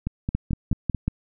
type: two click trains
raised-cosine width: 5 ms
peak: -13 / -10 dBFS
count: 5 / 5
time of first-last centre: 0.07-0.947 / 0.35-1.08 s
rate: 4.56 / 5.48 Hz
effects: none